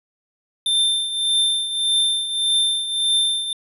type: tone with tremolo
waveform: square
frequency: 3576 Hz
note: A7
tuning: 27 cents sharp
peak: -15 dBFS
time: 0.66-3.53 s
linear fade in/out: 2 ms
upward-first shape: triangle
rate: 1.7 Hz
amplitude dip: 70%
effects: resampled to 32000 Hz